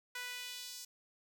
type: tone with high-pass filter sweep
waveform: sawtooth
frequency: 493.9 Hz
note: B4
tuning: in tune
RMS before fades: -45 dBFS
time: 0.15-0.85 s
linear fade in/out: 5 ms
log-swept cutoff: 1600 to 5700 Hz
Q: 1.5
effects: none